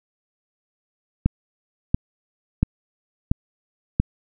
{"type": "click train", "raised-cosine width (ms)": 5, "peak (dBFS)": -4, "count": 5, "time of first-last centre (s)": [1.26, 4], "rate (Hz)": 1.46, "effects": []}